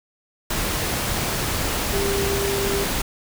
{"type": "tone in noise", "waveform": "sine", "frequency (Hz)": 397.1, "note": "G4", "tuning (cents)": 22, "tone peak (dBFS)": -23, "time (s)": [1.93, 2.84], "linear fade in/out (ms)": 5, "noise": "pink", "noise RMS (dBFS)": -24, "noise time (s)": [0.5, 3.02], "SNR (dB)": -2, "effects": []}